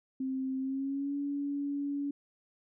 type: tone with pitch glide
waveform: sine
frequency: 263.4 to 283.9 Hz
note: C4 to C#4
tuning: +12 to +41 cents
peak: -31 dBFS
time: 0.2-2.11 s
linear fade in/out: 5 ms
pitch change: +129 cents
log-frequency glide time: 0.59-1.15 s
effects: none